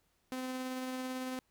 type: tone with tremolo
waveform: sawtooth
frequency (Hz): 257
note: C4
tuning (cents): -31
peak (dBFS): -32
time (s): 0.32-1.39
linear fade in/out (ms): 0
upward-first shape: triangle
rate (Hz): 18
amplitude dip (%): 25
effects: pink hiss -75 dBFS RMS until 1.5 s